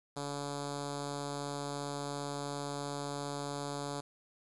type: tone with notch filter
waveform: 5% pulse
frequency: 142.9 Hz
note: D3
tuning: 47 cents flat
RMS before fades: -39 dBFS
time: 0.16-4.01 s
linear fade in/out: 10 ms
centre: 1900 Hz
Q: 0.76
effects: resampled to 24000 Hz + 10-bit